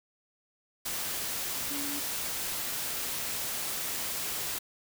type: tone in noise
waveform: sine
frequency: 285.7 Hz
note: D4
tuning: 48 cents flat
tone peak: -38 dBFS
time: 1.7-2 s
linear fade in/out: 10 ms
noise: white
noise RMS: -34 dBFS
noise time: 0.85-4.59 s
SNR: -7 dB
effects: none